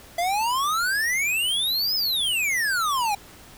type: exponential two-way sweep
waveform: square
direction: up then down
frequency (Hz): 670 to 5220 to 790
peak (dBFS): -22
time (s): 0.18-3.15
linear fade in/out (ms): 5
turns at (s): 1.95
effects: pink hiss -47 dBFS RMS until 3.57 s

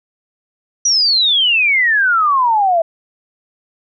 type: exponential sweep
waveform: sine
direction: down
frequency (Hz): 5920 to 646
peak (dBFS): -10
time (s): 0.85-2.82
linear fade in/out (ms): 5
effects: none

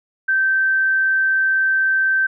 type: tone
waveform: sine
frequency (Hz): 1554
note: G6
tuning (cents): -16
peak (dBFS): -14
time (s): 0.28-2.27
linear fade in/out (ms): 10
effects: none

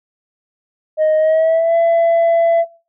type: tone with pitch glide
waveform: sine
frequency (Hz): 622.3 to 670.8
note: D#5 to E5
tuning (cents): 0 to +30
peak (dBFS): -8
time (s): 0.97-2.65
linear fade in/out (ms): 50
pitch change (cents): +130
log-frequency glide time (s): 1.17-1.75
effects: noise-tail reverb RT60 0.3 s tail -17 dB re dry + tanh soft clip ceiling -9 dBFS

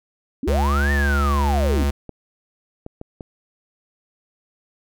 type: linear two-way sweep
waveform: sine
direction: up then down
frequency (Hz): 229.3 to 1833 to 229.3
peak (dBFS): -22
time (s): 0.43-1.84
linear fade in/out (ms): 2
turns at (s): 0.92
type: tone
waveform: square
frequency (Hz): 70.9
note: C#2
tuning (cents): +40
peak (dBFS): -18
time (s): 0.47-1.91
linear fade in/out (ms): 10
type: clicks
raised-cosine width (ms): 2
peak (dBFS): -20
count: 6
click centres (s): 1.778 / 1.823 / 2.093 / 2.864 / 3.014 / 3.208
effects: none

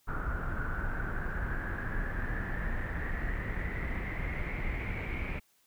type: noise with low-pass filter sweep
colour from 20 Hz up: brown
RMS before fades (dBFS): -34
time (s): 0.07-5.4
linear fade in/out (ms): 20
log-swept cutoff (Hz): 1400 to 2300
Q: 9.7
effects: white hiss -69 dBFS RMS until 5.66 s

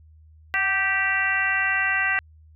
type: harmonic tone with a mistuned harmonic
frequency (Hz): 390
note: G4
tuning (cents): -9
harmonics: 2 / 3 / 4 / 5 / 6 / 7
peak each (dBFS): -32 / -32 / -25 / -23 / -33 / -28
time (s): 0.54-2.19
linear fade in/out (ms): 0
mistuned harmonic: 2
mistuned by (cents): -51
effects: added 78 Hz sine -48 dBFS peak until 2.55 s

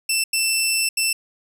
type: tone bursts at uneven times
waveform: 15% pulse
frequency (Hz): 2671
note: E7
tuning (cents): +22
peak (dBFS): -11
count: 3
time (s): 0.09-0.24 / 0.33-0.89 / 0.97-1.13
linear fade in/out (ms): 5
effects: none

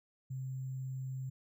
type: tone with sample-and-hold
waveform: sine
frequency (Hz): 131.5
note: C3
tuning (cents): +9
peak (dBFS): -37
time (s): 0.3-1.3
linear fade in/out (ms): 10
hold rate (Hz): 7350
effects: none

